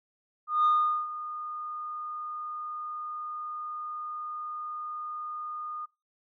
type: tone with ADSR envelope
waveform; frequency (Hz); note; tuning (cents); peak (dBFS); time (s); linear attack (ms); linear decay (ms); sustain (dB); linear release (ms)
sine; 1224; D#6; -29; -18; 0.47-5.86; 180; 420; -16; 14
effects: noise-tail reverb RT60 0.3 s tail -25 dB re dry + tanh soft clip ceiling -17 dBFS